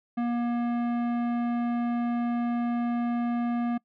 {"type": "tone with tanh clipping", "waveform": "sine", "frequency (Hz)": 238.3, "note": "A#3", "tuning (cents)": 38, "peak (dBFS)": -27, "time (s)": [0.17, 3.78], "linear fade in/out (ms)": 10, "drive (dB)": 15, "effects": ["noise-tail reverb RT60 0.1 s tail -24 dB re dry"]}